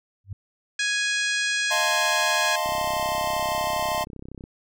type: tone with exponential growth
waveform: sine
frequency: 98 Hz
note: G2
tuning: in tune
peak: -26 dBFS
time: 0.24-0.33 s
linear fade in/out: 5 ms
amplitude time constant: 19 ms
type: harmonic tone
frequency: 830.6 Hz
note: G#5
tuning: in tune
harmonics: 2 / 3 / 4 / 5 / 6 / 7 / 8 / 9 / 10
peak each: -25 / -29 / -31 / -33 / -35 / -36 / -37 / -38 / -39 dBFS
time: 0.79-2.56 s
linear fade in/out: 5 ms
type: chord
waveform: square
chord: F dominant seventh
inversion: third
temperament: equal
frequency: 622.3 / 698.5 / 880 / 1046.5 Hz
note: Eb5 / F5 / A5 / C6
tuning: 0 / 0 / 0 / 0 cents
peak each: -30 dBFS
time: 1.7-4.05 s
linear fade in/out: 20 ms
type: click train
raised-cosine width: 3 ms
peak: -26 dBFS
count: 59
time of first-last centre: 2.66-4.439 s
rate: 32.6 Hz
effects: none